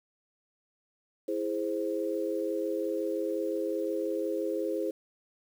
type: chord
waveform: sine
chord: E augmented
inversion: none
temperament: equal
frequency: 329.6 / 415.3 / 523.3 Hz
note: E4 / G#4 / B#4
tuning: 0 / 0 / 0 cents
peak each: -33 dBFS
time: 1.28-4.91 s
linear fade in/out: 5 ms
effects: 9-bit